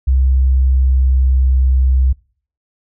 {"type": "tone with pitch glide", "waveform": "sine", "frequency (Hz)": [65.41, 64.92], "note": ["C2", "C2"], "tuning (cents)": [0, -13], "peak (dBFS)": -9, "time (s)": [0.07, 2.13], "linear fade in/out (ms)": 10, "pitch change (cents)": -13, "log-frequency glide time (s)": [0.2, 1.57], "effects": ["noise-tail reverb RT60 0.5 s tail -25 dB re dry"]}